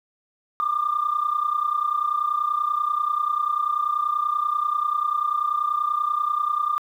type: tone pair together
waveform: sine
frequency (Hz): 1178 / 1208.3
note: D6 / D6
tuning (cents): +5 / +49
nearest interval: unison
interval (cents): 44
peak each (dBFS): -24 / -22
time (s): 0.6-6.78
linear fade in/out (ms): 0
effects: tanh soft clip ceiling -13 dBFS + 9-bit